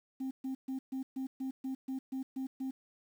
sine tone bursts, 264.1 Hz, C4, 16 cents sharp, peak -32 dBFS, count 11, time 0.2-2.71 s, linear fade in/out 10 ms, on 110 ms, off 130 ms, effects tanh soft clip ceiling -33 dBFS + 10-bit

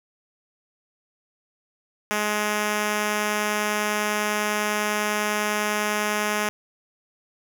5% pulse tone, 210 Hz, G#3, 19 cents sharp, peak -11 dBFS, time 2.11-6.49 s, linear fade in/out 0 ms, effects none

